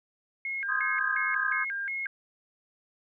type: tone with vibrato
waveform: sine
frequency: 1861 Hz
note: A#6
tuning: 3 cents flat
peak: -30 dBFS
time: 0.45-2.07 s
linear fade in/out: 2 ms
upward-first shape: square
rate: 2.8 Hz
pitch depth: 260 cents each way
type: chord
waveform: sine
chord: Ab major seventh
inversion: first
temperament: equal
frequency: 1046.5 / 1244.5 / 1568 / 1661.2 Hz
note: C6 / Eb6 / G6 / Ab6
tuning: 0 / 0 / 0 / 0 cents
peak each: -37 / -33 / -31 / -31 dBFS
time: 0.68-1.65 s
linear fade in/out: 20 ms
effects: none